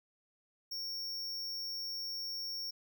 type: tone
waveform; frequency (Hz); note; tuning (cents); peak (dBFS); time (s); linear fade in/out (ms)
square; 5500; F8; -27; -38; 0.71-2.71; 10
effects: none